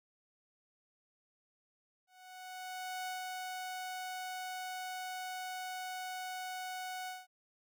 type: tone with ADSR envelope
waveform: sawtooth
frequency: 740 Hz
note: F#5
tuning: in tune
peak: -34 dBFS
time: 2.07-7.27 s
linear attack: 1000 ms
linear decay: 140 ms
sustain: -2 dB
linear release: 190 ms
effects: none